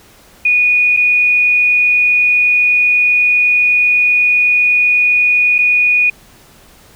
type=tone with dropouts; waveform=sine; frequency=2463 Hz; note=D#7; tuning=18 cents flat; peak=-8 dBFS; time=0.45-6.1 s; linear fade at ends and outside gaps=5 ms; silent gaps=0.966-0.971 / 5.583-5.587 s; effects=pink hiss -44 dBFS RMS until 6.95 s